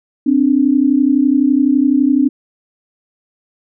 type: tone pair together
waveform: sine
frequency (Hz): 260.4 / 292.3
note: C4 / D4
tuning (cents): -8 / -8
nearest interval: major second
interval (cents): 200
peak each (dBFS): -12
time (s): 0.26-2.29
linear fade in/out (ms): 10
effects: none